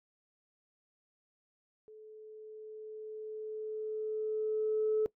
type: tone with level ramp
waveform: sine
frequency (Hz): 432.4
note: A4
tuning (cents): -30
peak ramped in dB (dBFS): -50 to -25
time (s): 1.88-5.06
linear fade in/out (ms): 0
effects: noise-tail reverb RT60 0.1 s tail -21 dB re dry + tanh soft clip ceiling -22 dBFS